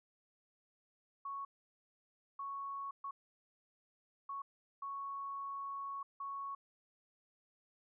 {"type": "tone bursts at uneven times", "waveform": "sine", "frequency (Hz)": 1108.7, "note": "C#6", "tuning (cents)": 0, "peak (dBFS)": -40, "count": 6, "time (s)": [[1.25, 1.45], [2.39, 2.91], [3.04, 3.11], [4.29, 4.42], [4.82, 6.03], [6.2, 6.55]], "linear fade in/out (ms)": 5, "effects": []}